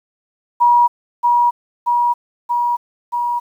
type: tone with echo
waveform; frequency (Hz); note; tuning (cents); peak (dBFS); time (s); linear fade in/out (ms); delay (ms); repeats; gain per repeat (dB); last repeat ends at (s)
sine; 960; B5; -49; -8; 0.6-0.88; 20; 630; 4; -2; 3.4
effects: 8-bit

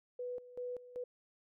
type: tone with tremolo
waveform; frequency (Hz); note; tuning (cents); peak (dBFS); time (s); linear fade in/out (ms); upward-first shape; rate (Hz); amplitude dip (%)
sine; 493.9; B4; 0; -38; 0.19-1.04; 5; square; 2.6; 80
effects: none

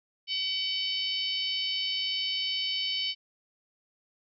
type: harmonic tone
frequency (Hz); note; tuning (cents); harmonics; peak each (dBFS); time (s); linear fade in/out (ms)
757; F#5; +39; 3 / 4 / 5 / 6 / 7; -38 / -30 / -40 / -35 / -39; 0.27-3.15; 50
effects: none

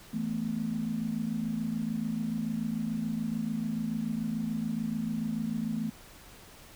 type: chord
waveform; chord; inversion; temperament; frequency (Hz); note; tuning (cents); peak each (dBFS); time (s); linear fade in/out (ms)
sine; E suspended fourth; none; equal; 164.81 / 220 / 246.9; E3 / A3 / B3; 0 / 0 / 0; -37 / -31 / -36; 0.13-5.9; 10
effects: pink hiss -52 dBFS RMS until 6.75 s

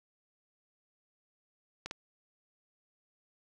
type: clicks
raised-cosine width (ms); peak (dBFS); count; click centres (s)
0.2; -21; 2; 1.86 / 1.911
effects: 9-bit

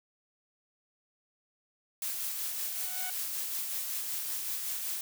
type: noise with tremolo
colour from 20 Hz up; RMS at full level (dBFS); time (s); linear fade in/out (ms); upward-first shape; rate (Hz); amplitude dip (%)
blue; -34; 2.02-5.01; 2; sine; 5.3; 30
type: tone with exponential growth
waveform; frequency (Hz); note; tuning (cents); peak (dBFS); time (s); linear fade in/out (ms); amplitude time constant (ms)
15% pulse; 740; F#5; 0; -32; 2.36-3.1; 0; 160
effects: none

